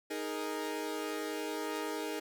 sawtooth chord, D# suspended fourth, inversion none, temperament equal, 311.1 / 415.3 / 466.2 Hz, D#4 / G#4 / A#4, 0 / 0 / 0 cents, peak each -35 / -36 / -37 dBFS, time 0.1-2.2 s, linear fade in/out 10 ms, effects none

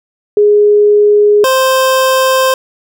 sine / 25% pulse tone pair in turn, 415.3 / 523.2 Hz, G#4 / C5, 0 / 0 cents, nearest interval major third, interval 400 cents, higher second, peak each -4 dBFS, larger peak neither, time 0.37-1.44 / 1.44-2.54 s, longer second, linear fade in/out 2 ms, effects none

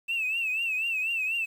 triangle tone with vibrato, 2637 Hz, E7, in tune, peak -23 dBFS, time 0.08-1.46 s, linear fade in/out 20 ms, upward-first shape triangle, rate 4.1 Hz, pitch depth 110 cents each way, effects tanh soft clip ceiling -23 dBFS + 9-bit

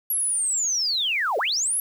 sine linear two-way sweep, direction down then up, 11500 to 392 to 11500 Hz, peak -21 dBFS, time 0.1-1.8 s, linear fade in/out 2 ms, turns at 1.38 s, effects 8-bit

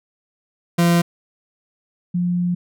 40% pulse / sine tone pair in turn, 171.4 / 176.73 Hz, F3 / F3, -32 / +21 cents, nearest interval minor second, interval 53 cents, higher second, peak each -12 / -17 dBFS, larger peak first, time 0.78-1.02 / 2.14-2.55 s, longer second, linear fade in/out 10 ms, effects none

